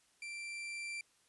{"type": "tone with level ramp", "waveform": "40% pulse", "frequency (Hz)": 2353, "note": "D7", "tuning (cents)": 3, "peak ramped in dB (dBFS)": [-42, -39], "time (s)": [0.22, 1.01], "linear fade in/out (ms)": 2, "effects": ["white hiss -71 dBFS RMS until 1.28 s", "resampled to 24000 Hz"]}